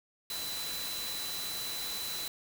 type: tone in noise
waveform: sine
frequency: 4000 Hz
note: B7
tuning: 21 cents sharp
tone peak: -38 dBFS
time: 0.3-2.28 s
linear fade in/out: 2 ms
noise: white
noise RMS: -39 dBFS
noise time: 0.3-2.28 s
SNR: -2 dB
effects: none